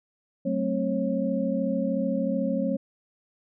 sine tone cluster, 189.1 / 222.6 / 265.4 / 545 Hz, F#3 / A3 / C4 / C#5, +38 / +20 / +25 / -29 cents, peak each -29 dBFS, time 0.45-2.77 s, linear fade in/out 10 ms, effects none

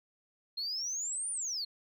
sine exponential two-way sweep, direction up then down, 4188 to 9490 to 4188 Hz, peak -32 dBFS, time 0.57-1.65 s, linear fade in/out 10 ms, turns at 1.31 s, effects tanh soft clip ceiling -30 dBFS

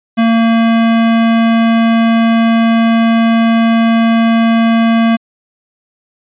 square tone, 228.2 Hz, A#3, 37 cents flat, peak -8 dBFS, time 0.17-5.17 s, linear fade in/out 20 ms, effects resampled to 8000 Hz

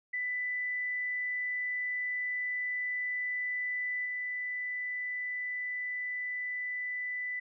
sine tone with level steps, 1990 Hz, B6, 13 cents sharp, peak -31 / -33 dBFS, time 0.13-7.4 s, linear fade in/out 10 ms, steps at 4.05 s, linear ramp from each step 10 ms, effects none

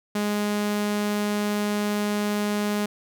sawtooth tone, 207.5 Hz, G#3, 1 cent flat, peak -19 dBFS, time 0.15-2.86 s, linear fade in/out 5 ms, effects none

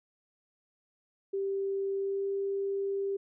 sine tone with pitch glide, 392 to 394.7 Hz, G4 to G4, 0 to +12 cents, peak -29 dBFS, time 1.33-3.17 s, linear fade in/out 10 ms, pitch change +12 cents, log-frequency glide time 1.96-2.27 s, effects none

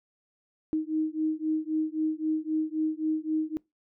sine beating tone pair, 311.1 / 314.9 Hz, D#4 / D#4, 0 / +21 cents, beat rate 3.8 Hz, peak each -29 dBFS, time 0.73-3.57 s, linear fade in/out 0 ms, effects noise-tail reverb RT60 0.2 s tail -24 dB re dry

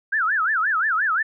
sine tone with vibrato, 1500 Hz, F#6, 23 cents sharp, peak -18 dBFS, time 0.12-1.23 s, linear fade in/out 10 ms, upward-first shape sine, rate 5.7 Hz, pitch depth 300 cents each way, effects none

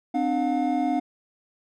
triangle tone cluster, 259.9 / 298.9 / 715 Hz, C4 / D4 / F5, -11 / +31 / +41 cents, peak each -24 dBFS, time 0.14-1 s, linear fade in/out 10 ms, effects none

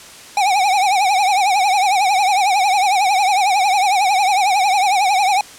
square tone with vibrato, 784 Hz, G5, in tune, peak -13 dBFS, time 0.37-5.41 s, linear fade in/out 2 ms, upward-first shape triangle, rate 11 Hz, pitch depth 150 cents each way, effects white hiss -38 dBFS RMS until 5.58 s + low-pass 9000 Hz 12 dB/octave

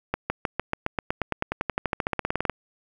accelerating click train, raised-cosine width 0.5 ms, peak -9 dBFS, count 27, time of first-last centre 0.14-2.497 s, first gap 160 ms, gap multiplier 0.95, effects 8-bit

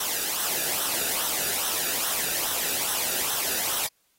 white noise with flanger, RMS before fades -27 dBFS, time 0-3.87 s, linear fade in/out 5 ms, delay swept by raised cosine 0.42 to 0.96 ms, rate 2.4 Hz, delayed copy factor -0.6, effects white hiss -68 dBFS RMS until 4.18 s + AAC 48 kbps

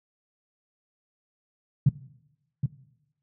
sine tone with echo, 137.9 Hz, C#3, 9 cents flat, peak -13 dBFS, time 1.86-1.89 s, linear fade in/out 5 ms, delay 770 ms, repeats 1, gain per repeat -7 dB, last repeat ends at 2.66 s, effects noise-tail reverb RT60 0.9 s tail -18 dB re dry + high-pass 80 Hz 12 dB/octave

